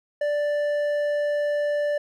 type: tone with hard clipping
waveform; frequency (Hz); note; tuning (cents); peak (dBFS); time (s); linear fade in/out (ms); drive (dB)
sine; 587; D5; -1; -23; 0.21-1.98; 5; 6
effects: none